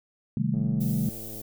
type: chord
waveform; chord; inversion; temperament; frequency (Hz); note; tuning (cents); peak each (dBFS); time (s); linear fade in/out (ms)
sine; A half-diminished seventh; first; equal; 130.81 / 155.56 / 196 / 220; C3 / Eb3 / G3 / A3; 0 / 0 / 0 / 0; -29; 0.37-1.09; 2
type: click train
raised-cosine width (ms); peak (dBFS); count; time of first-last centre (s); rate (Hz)
2; -31; 97; 0.54-1.413; 110
type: noise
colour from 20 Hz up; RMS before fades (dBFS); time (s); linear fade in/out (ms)
violet; -40; 0.8-1.42; 10
effects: none